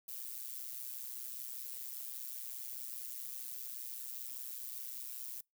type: noise with amplitude modulation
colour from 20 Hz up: violet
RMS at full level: -41 dBFS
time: 0.08-5.41 s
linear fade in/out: 5 ms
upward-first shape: sine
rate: 125 Hz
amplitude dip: 80%
effects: noise-tail reverb RT60 0.2 s tail -26 dB re dry